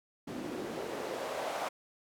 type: noise with band-pass filter sweep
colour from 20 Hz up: white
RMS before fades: -38 dBFS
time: 0.27-1.69 s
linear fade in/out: 10 ms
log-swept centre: 250 to 750 Hz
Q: 2.1
effects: none